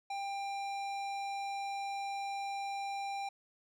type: tone with hard clipping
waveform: triangle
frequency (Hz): 794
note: G5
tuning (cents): +22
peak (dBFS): -38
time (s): 0.1-3.29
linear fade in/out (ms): 5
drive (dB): 18
effects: none